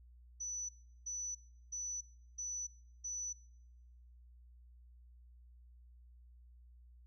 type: tone bursts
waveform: sine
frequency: 5960 Hz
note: F#8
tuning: 12 cents sharp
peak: -39 dBFS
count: 5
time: 0.4-3.33 s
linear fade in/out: 10 ms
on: 290 ms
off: 370 ms
effects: noise-tail reverb RT60 1.0 s tail -25 dB re dry + added 60 Hz sine -57 dBFS peak until 7.06 s